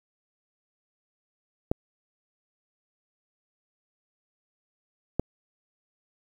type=clicks; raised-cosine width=2 ms; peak=-10 dBFS; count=2; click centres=1.715 / 5.196 s; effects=8-bit